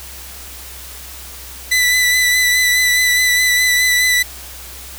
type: tone with vibrato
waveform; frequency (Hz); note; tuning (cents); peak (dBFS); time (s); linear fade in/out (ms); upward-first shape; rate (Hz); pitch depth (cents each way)
sawtooth; 1989; B6; +12; -8; 1.71-4.23; 10; sine; 4.8; 20
effects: added 64 Hz sine -37 dBFS peak until 4.98 s + white hiss -34 dBFS RMS until 4.98 s